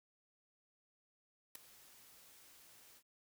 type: noise with ADSR envelope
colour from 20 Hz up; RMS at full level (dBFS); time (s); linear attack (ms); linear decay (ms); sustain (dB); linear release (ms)
white; -43; 1.55-3.03; 4; 5; -19; 64
effects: none